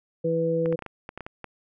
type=harmonic tone; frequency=164.81 Hz; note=E3; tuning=in tune; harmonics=1 / 2 / 3; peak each=-28 / -31 / -23 dBFS; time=0.24-0.76 s; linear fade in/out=10 ms
type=clicks; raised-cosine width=0.5 ms; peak=-21 dBFS; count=10; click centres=0.659 / 0.726 / 0.791 / 0.823 / 0.863 / 1.091 / 1.176 / 1.207 / 1.265 / 1.443 s
effects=none